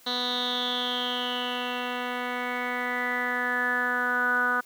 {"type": "tone with low-pass filter sweep", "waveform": "10% pulse", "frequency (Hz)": 246.9, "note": "B3", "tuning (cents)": 0, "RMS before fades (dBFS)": -28, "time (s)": [0.06, 4.61], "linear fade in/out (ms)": 10, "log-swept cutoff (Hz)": [4000, 1400], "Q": 9.3, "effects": ["white hiss -55 dBFS RMS until 4.65 s", "high-pass 150 Hz 12 dB/octave"]}